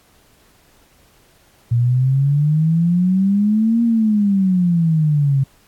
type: exponential two-way sweep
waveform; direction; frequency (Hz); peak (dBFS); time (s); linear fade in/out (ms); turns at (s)
sine; up then down; 116.54 to 235.5 to 133.8; -12; 1.71-5.44; 10; 3.83
effects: pink hiss -54 dBFS RMS until 5.67 s + AAC 64 kbps